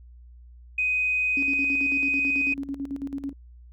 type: tone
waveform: sine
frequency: 2504 Hz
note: D#7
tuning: 10 cents sharp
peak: -21 dBFS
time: 0.78-2.54 s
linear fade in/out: 5 ms
type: tone with tremolo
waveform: sine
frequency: 277.2 Hz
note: C#4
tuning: in tune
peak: -27 dBFS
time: 1.37-3.33 s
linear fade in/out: 2 ms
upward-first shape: square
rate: 9.1 Hz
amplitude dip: 70%
effects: tanh soft clip ceiling -13 dBFS + added 60 Hz sine -45 dBFS peak until 3.72 s